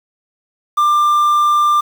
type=tone with quantisation; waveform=triangle; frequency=1190 Hz; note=D6; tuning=22 cents sharp; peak=-8 dBFS; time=0.77-1.81 s; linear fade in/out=10 ms; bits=6; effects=none